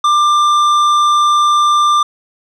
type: tone with tanh clipping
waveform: sine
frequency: 1189 Hz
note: D6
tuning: 21 cents sharp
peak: -10 dBFS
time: 0.04-2.03 s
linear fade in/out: 5 ms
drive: 11 dB
effects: none